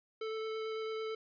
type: tone with vibrato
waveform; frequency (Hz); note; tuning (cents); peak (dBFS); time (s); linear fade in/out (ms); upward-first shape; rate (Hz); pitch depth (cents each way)
square; 440; A4; 0; -37; 0.21-1.15; 5; sine; 9; 9
effects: resampled to 11025 Hz